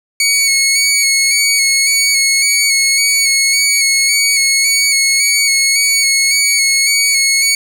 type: tone with vibrato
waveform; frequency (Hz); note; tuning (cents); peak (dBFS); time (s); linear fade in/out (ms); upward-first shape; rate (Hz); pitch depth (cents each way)
15% pulse; 2217; C#7; 0; -3; 0.2-7.55; 2; square; 1.8; 25
effects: none